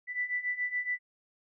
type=beating tone pair; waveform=sine; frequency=1975.5 / 1982.6 Hz; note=B6 / B6; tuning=0 / +6 cents; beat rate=7.1 Hz; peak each=-35 / -32 dBFS; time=0.07-0.99 s; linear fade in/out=50 ms; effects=none